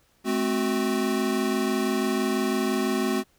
square chord, F# diminished, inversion first, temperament equal with one note detuned, 215.6 / 261.6 / 370 Hz, A3 / C4 / F#4, -35 / 0 / 0 cents, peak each -28 dBFS, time 0.24-3.24 s, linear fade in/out 50 ms, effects pink hiss -64 dBFS RMS until 3.38 s

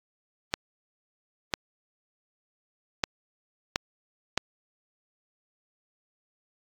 clicks, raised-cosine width 0.2 ms, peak -6 dBFS, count 5, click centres 0.539 / 1.538 / 3.038 / 3.759 / 4.376 s, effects AAC 64 kbps

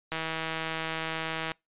click train, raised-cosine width 0.3 ms, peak -16 dBFS, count 226, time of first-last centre 0.12-1.518 s, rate 161 Hz, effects noise-tail reverb RT60 0.2 s tail -26 dB re dry + resampled to 8000 Hz

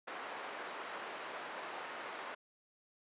white band-pass noise, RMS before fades -45 dBFS, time 0.07-2.35 s, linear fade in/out 10 ms, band 430 to 1500 Hz, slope 12 dB/octave, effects resampled to 8000 Hz

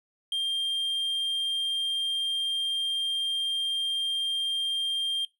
triangle tone, 3192 Hz, G7, 31 cents sharp, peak -24 dBFS, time 0.32-5.25 s, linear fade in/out 2 ms, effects noise-tail reverb RT60 0.2 s tail -20 dB re dry

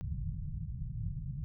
white low-pass noise, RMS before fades -38 dBFS, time 0.01-1.44 s, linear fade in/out 0 ms, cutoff 160 Hz, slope 48 dB/octave, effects none

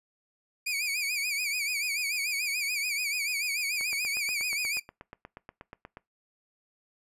sawtooth tone with vibrato, 2356 Hz, D7, 5 cents sharp, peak -25 dBFS, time 0.66-4.8 s, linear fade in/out 10 ms, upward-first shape sine, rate 6.9 Hz, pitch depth 110 cents each way
click train, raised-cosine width 0.5 ms, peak -28 dBFS, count 19, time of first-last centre 3.81-5.971 s, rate 8.33 Hz
effects noise-tail reverb RT60 0.2 s tail -22 dB re dry + resampled to 32000 Hz

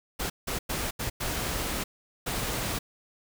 pink noise bursts at uneven times, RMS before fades -31 dBFS, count 6, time 0.19-0.3 / 0.47-0.59 / 0.69-0.91 / 0.99-1.1 / 1.2-1.84 / 2.26-2.79 s, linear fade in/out 10 ms, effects none

